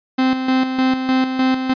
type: tone with tremolo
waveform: 45% pulse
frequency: 260 Hz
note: C4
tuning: 11 cents flat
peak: -13 dBFS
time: 0.18-1.74 s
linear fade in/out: 10 ms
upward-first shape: square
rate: 3.3 Hz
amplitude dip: 55%
effects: resampled to 11025 Hz